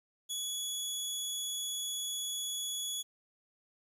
20% pulse tone, 3384 Hz, G#7, 32 cents sharp, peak -29 dBFS, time 0.29-3.03 s, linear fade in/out 20 ms, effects 11-bit

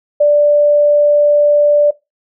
sine tone, 587.3 Hz, D5, in tune, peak -6 dBFS, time 0.2-1.91 s, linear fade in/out 10 ms, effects noise-tail reverb RT60 0.2 s tail -19 dB re dry

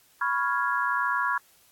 sine chord, C# dominant seventh, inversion third, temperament equal, 987.8 / 1108.7 / 1396.9 / 1661.2 Hz, B5 / C#6 / E#6 / G#6, 0 / 0 / 0 / 0 cents, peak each -29 dBFS, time 0.21-1.38 s, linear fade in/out 5 ms, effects white hiss -60 dBFS RMS until 1.71 s + AAC 64 kbps

